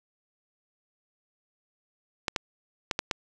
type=clicks; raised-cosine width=0.2 ms; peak=-9 dBFS; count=5; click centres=2.282 / 2.362 / 2.912 / 2.991 / 3.112 s; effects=none